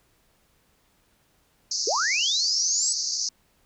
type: band-pass noise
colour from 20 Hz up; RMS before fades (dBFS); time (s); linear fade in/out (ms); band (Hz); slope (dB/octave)
white; -28; 1.71-3.29; 5; 4500 to 6500; 96
type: linear sweep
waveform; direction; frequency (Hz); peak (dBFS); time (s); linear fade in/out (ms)
sine; up; 365.1 to 8000; -23; 1.87-2.93; 5
effects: pink hiss -65 dBFS RMS until 3.65 s